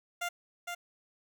15% pulse tone with echo, 698.5 Hz, F5, in tune, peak -26 dBFS, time 0.21-0.29 s, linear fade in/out 10 ms, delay 460 ms, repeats 1, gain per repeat -4 dB, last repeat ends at 0.75 s, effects none

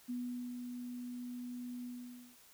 sine tone with ADSR envelope, 245.5 Hz, B3, 10 cents flat, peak -36 dBFS, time 0.08-2.37 s, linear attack 21 ms, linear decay 440 ms, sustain -5 dB, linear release 530 ms, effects white hiss -62 dBFS RMS until 2.53 s

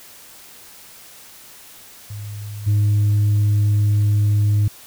sine tone with level steps, 103.83 Hz, G#2, in tune, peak -28 / -11 dBFS, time 2.1-4.68 s, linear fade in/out 5 ms, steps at 2.66 s, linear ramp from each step 20 ms, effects tanh soft clip ceiling -12 dBFS + white hiss -43 dBFS RMS until 4.86 s

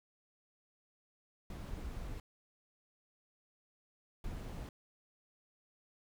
brown noise bursts at uneven times, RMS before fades -43 dBFS, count 2, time 1.5-2.2 / 4.24-4.69 s, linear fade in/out 2 ms, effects none

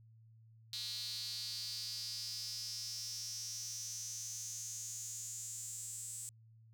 sawtooth tone with high-pass filter sweep, 239.9 Hz, A#3, 50 cents sharp, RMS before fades -44 dBFS, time 0.73-6.29 s, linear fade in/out 0 ms, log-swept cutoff 4100 to 7900 Hz, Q 6.8, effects added 112 Hz sine -59 dBFS peak until 6.73 s

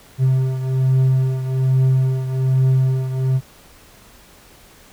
triangle beating tone pair, 130.81 / 132.01 Hz, C3 / C3, 0 / +16 cents, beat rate 1.2 Hz, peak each -13 / -19 dBFS, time 0.18-3.41 s, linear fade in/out 50 ms, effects pink hiss -47 dBFS RMS until 4.92 s

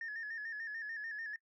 sine tone with vibrato, 1760 Hz, A6, in tune, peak -38 dBFS, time 0.01-1.36 s, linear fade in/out 2 ms, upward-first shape square, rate 6.8 Hz, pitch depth 59 cents each way, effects noise-tail reverb RT60 0.1 s tail -22 dB re dry + tanh soft clip ceiling -36 dBFS

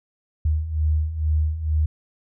sine beating tone pair, 75.8 / 78 Hz, D#2 / D#2, -45 / +5 cents, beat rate 2.2 Hz, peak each -25 / -20 dBFS, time 0.45-1.86 s, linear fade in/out 5 ms, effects none

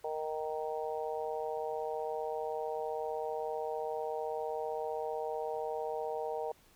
harmonic tone, 155.56 Hz, D#3, in tune, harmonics 3 / 4 / 5 / 6, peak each -37 / -40 / -40 / -44 dBFS, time 0.04-6.52 s, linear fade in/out 5 ms, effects pink hiss -64 dBFS RMS until 6.75 s

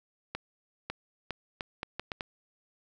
accelerating click train, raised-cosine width 0.3 ms, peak -18 dBFS, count 8, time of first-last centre 0.35-2.208 s, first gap 550 ms, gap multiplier 0.74, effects none

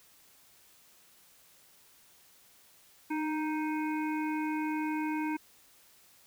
harmonic tone with a mistuned harmonic, 311.3 Hz, D#4, 1 cent sharp, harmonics 1 / 3 / 5 / 7 / 8, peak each -31 / -37 / -44 / -44 / -46 dBFS, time 3.1-5.37 s, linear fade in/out 10 ms, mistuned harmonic 1, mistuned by -24 cents, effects white hiss -61 dBFS RMS until 6.26 s

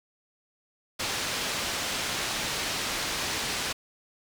white low-pass noise, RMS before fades -31 dBFS, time 0.99-3.73 s, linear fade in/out 10 ms, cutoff 5300 Hz, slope 12 dB/octave, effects none

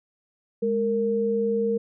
sine tone pair together, 207.7 / 461.3 Hz, G#3 / A#4, 0 / -18 cents, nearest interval octave + major second, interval 1382 cents, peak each -27 / -22 dBFS, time 0.62-1.78 s, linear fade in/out 10 ms, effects none

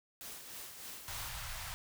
white noise with tremolo, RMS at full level -46 dBFS, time 0.21-1.29 s, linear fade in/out 0 ms, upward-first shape sine, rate 3.3 Hz, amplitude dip 45%
pink band-stop noise, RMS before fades -43 dBFS, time 1.08-1.74 s, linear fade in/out 0 ms, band 120 to 780 Hz, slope 24 dB/octave
effects none

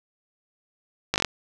slowing click train, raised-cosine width 0.2 ms, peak -4 dBFS, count 6, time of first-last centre 1.14-1.247 s, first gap 19 ms, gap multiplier 1.06, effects 7-bit

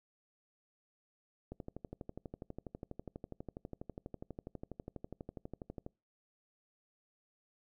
click train, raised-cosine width 2 ms, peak -30 dBFS, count 54, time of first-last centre 1.52-5.864 s, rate 12.2 Hz, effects noise-tail reverb RT60 0.3 s tail -26 dB re dry

